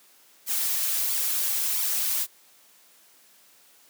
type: noise with flanger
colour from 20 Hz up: blue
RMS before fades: -26 dBFS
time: 0.46-2.27 s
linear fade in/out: 50 ms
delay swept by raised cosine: 0.86 to 6.56 ms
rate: 1.5 Hz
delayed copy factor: +0.65
effects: white hiss -57 dBFS RMS until 3.89 s + high-pass 200 Hz 12 dB/octave